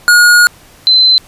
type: tone pair in turn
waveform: square / sine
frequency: 1440 / 4061 Hz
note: F#6 / B7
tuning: -47 / +48 cents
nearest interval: octave + tritone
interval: 1795 cents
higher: second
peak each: -4 dBFS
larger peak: neither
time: 0.08-0.47 / 0.87-1.18 s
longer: first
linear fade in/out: 0 ms
effects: pink hiss -41 dBFS RMS until 1.27 s + resampled to 32000 Hz